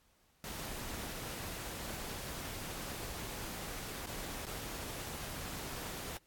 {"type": "noise with dropouts", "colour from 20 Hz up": "pink", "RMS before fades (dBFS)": -43, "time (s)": [0.44, 6.17], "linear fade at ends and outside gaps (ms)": 1, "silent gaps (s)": [[4.059, 4.07], [4.454, 4.466]], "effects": ["pink hiss -71 dBFS RMS until 6.26 s", "AAC 64 kbps"]}